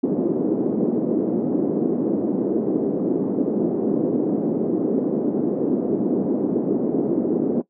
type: band-pass noise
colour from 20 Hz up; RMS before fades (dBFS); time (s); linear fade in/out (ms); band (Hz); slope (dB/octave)
white; -21; 0.03-7.62; 10; 210 to 380; 24
effects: noise-tail reverb RT60 0.1 s tail -17 dB re dry